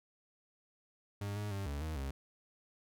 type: tone with pitch steps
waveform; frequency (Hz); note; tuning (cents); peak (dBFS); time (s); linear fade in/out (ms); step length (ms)
40% pulse; 101.4 / 104.1 / 98.7 / 71.4 / 78.7 / 68; G#2 / G#2 / G2 / D2 / D#2 / C#2; -41 / +5 / +12 / -48 / +20 / -33; -36; 1.21-2.11; 5; 150
effects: none